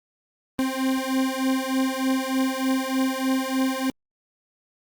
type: beating tone pair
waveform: 40% pulse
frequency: 261.6 / 264.9 Hz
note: C4 / C4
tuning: 0 / +22 cents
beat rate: 3.3 Hz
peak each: -24 dBFS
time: 0.59-3.9 s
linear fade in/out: 0 ms
effects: Opus 32 kbps